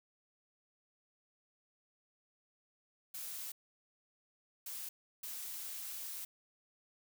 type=noise bursts at uneven times; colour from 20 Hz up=blue; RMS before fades=-44 dBFS; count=3; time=3.14-3.52 / 4.66-4.89 / 5.23-6.25 s; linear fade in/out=5 ms; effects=none